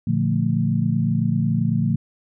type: chord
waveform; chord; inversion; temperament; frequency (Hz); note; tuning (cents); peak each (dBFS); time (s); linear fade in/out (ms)
sine; Bb major seventh; none; equal with one note detuned; 116.54 / 146.83 / 174.61 / 222.6; Bb2 / D3 / F3 / A3; 0 / 0 / 0 / +20; -23; 0.07-1.96; 5
effects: none